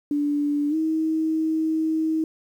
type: tone with pitch glide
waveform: sine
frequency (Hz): 291.2 to 317.6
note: D4 to D#4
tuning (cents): -15 to +36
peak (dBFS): -20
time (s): 0.11-2.24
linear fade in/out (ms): 2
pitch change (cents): +151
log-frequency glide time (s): 0.69-0.75
effects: 9-bit